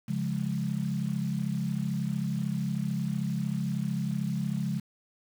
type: chord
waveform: sine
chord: Db major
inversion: none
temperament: equal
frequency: 138.59 / 174.61 / 207.7 Hz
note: Db3 / F3 / Ab3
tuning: 0 / 0 / 0 cents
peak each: -32 dBFS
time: 0.08-4.8 s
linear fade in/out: 10 ms
effects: 8-bit